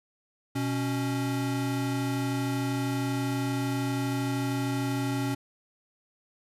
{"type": "tone pair together", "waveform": "square", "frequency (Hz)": [123.48, 277.2], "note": ["B2", "C#4"], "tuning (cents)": [0, 0], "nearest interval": "octave + major second", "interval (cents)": 1400, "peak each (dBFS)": [-31, -30], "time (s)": [0.55, 5.35], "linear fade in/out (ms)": 10, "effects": ["resampled to 32000 Hz"]}